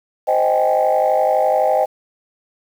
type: chord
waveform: sine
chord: Ab major seventh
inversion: first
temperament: just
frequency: 519.1 / 623 / 778.7 / 830.6 Hz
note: C5 / Eb5 / G5 / Ab5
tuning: -14 / +2 / -12 / 0 cents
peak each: -18 / -16 / -17 / -22 dBFS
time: 0.27-1.86 s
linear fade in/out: 20 ms
effects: tanh soft clip ceiling -6 dBFS + 7-bit